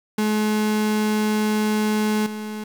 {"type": "tone with level steps", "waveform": "35% pulse", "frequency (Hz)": 213.4, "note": "G#3", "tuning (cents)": 47, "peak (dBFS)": [-17, -27], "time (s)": [0.18, 2.64], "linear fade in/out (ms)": 5, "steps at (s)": 2.26, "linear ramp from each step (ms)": 5, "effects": ["8-bit"]}